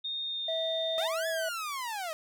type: tone with pitch glide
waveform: sine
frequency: 3678 to 3632 Hz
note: A#7 to A#7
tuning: -24 to -46 cents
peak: -32 dBFS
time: 0.04-1.08 s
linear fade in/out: 10 ms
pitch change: -22 cents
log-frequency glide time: 0.24-0.49 s
type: tone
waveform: triangle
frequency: 650 Hz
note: E5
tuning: 24 cents flat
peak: -29 dBFS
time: 0.48-1.49 s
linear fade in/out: 5 ms
type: linear two-way sweep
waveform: sawtooth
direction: up then down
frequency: 612 to 1725 to 612 Hz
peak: -30 dBFS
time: 0.98-2.13 s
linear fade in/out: 0 ms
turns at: 1.27 s
effects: none